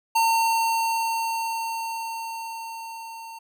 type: tone with level ramp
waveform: square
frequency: 909 Hz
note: A#5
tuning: 44 cents flat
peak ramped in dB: -18 to -38 dBFS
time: 0.15-3.39 s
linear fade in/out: 10 ms
effects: none